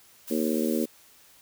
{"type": "noise", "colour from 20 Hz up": "blue", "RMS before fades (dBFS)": -39, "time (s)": [0.27, 0.86], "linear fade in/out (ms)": 10}
{"type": "harmonic tone", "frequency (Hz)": 77.78, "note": "D#2", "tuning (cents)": 0, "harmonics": [3, 4, 5, 6, 7], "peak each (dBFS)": [-27, -29, -31, -33, -34], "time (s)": [0.3, 0.86], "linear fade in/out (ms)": 20}
{"effects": ["white hiss -56 dBFS RMS until 1.41 s"]}